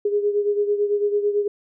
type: beating tone pair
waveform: sine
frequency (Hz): 410 / 419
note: G#4 / G#4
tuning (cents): -22 / +15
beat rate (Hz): 9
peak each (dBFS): -19 / -25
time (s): 0.05-1.48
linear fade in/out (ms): 5
effects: none